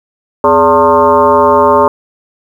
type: tone with frequency modulation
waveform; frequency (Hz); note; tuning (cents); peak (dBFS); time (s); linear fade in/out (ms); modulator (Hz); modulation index
sine; 740; F#5; 0; -4; 0.44-1.88; 2; 162; 2.5
effects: 7-bit